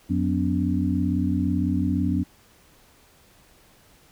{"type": "tone cluster", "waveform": "sine", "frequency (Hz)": [89, 182.1, 248, 285.9], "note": ["F2", "F#3", "B3", "D4"], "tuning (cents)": [33, -27, 7, -46], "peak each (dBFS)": -26, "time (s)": [0.09, 2.24], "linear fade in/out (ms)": 20, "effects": ["pink hiss -56 dBFS RMS until 4.11 s"]}